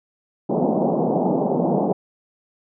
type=band-pass noise; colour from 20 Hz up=pink; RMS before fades=-20 dBFS; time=0.49-1.93 s; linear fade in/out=10 ms; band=160 to 840 Hz; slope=48 dB/octave; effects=none